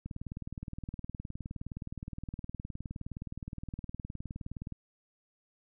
click train, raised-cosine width 5 ms, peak -27 dBFS, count 91, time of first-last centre 0.06-4.723 s, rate 19.3 Hz, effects none

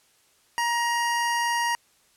25% pulse tone, 944 Hz, A#5, 22 cents sharp, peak -19 dBFS, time 0.58-1.75 s, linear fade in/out 0 ms, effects white hiss -62 dBFS RMS until 2.16 s + low-pass 11000 Hz 12 dB/octave

